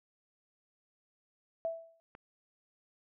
sine tone with exponential decay, 659.3 Hz, E5, in tune, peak -29 dBFS, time 1.65-2 s, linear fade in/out 0 ms, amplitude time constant 74 ms
click, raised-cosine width 0.5 ms, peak -34 dBFS, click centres 2.151 s
effects none

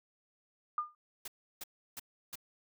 sine tone with exponential decay, 1210 Hz, D#6, 49 cents flat, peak -27 dBFS, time 0.78-0.95 s, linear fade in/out 2 ms, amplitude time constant 35 ms
white noise bursts, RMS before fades -43 dBFS, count 4, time 1.25-2.356 s, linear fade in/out 5 ms, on 29 ms, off 330 ms
effects none

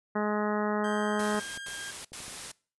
harmonic tone, 210 Hz, G#3, 19 cents sharp, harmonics 1 / 2 / 3 / 4 / 5 / 6 / 7 / 8 / 9, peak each -30 / -32 / -35 / -36 / -38 / -37 / -41 / -42 / -43 dBFS, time 0.15-1.4 s, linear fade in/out 10 ms
30% pulse tone with pitch glide, 1584 to 1608.9 Hz, G6 to G6, +18 to +45 cents, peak -36 dBFS, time 0.84-1.91 s, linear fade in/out 5 ms, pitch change +27 cents, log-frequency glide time 1.26-1.47 s
white noise bursts, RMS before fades -40 dBFS, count 3, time 1.19-2.518 s, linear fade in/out 5 ms, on 390 ms, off 79 ms
clicks, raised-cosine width 2 ms, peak -36 dBFS, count 7, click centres 1.202 / 1.346 / 1.575 / 1.684 / 2.12 / 2.204 / 2.281 s
effects noise-tail reverb RT60 0.4 s tail -23 dB re dry + resampled to 24000 Hz

